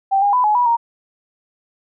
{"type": "tone with pitch steps", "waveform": "sine", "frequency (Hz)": [781, 812, 997, 845, 976, 934], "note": ["G5", "G#5", "B5", "G#5", "B5", "A#5"], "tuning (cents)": [-7, -39, 16, 30, -21, 3], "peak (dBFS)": -12, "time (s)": [0.11, 0.77], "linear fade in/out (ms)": 20, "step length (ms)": 110, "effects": []}